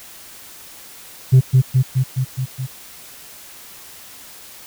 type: tone with echo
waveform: sine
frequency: 130 Hz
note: C3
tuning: 11 cents flat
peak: -3 dBFS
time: 1.32-1.41 s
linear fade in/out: 20 ms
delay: 210 ms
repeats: 6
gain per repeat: -3 dB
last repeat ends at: 2.67 s
effects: tanh soft clip ceiling -5 dBFS + white hiss -40 dBFS RMS until 4.66 s